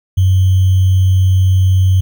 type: tone with sample-and-hold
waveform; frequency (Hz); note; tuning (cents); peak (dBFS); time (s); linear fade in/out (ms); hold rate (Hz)
sine; 93.6; F#2; +20; -7; 0.17-2.01; 10; 3150
effects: none